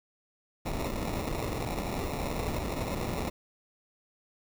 pink noise with sample-and-hold, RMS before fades -33 dBFS, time 0.65-3.3 s, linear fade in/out 10 ms, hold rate 1575 Hz, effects none

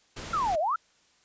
pink noise, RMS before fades -39 dBFS, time 0.16-0.56 s, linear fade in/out 10 ms
sine exponential two-way sweep, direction down then up, 1401 to 587.3 to 1401 Hz, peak -24 dBFS, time 0.33-0.76 s, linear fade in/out 5 ms, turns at 0.59 s
effects white hiss -64 dBFS RMS until 1.24 s + resampled to 16000 Hz

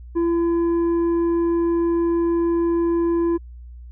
triangle tone with tanh clipping, 338.3 Hz, E4, 45 cents sharp, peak -18 dBFS, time 0.15-3.38 s, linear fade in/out 20 ms, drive 10 dB, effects added 60 Hz sine -36 dBFS peak until 3.91 s

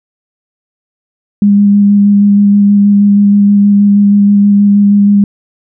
sine tone with vibrato, 202.8 Hz, G#3, 41 cents flat, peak -3 dBFS, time 1.42-5.24 s, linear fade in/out 2 ms, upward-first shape square, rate 6.3 Hz, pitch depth 10 cents each way, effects none

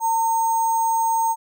sine tone with sample-and-hold, 908 Hz, A#5, 46 cents flat, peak -17 dBFS, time 0-1.36 s, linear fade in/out 50 ms, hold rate 7350 Hz, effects none

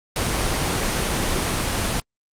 pink noise, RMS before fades -22 dBFS, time 0.16-2 s, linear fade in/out 2 ms, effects low-pass 11000 Hz 12 dB/octave + Opus 24 kbps

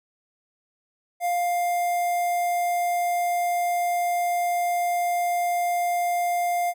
square tone with notch filter, 702 Hz, F5, 9 cents sharp, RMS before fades -24 dBFS, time 1.2-6.74 s, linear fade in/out 50 ms, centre 4000 Hz, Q 0.67, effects none

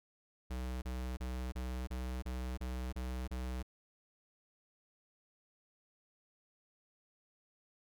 square tone bursts, 63 Hz, B1, 35 cents sharp, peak -38 dBFS, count 9, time 0.5-3.628 s, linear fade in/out 10 ms, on 320 ms, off 31 ms, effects none

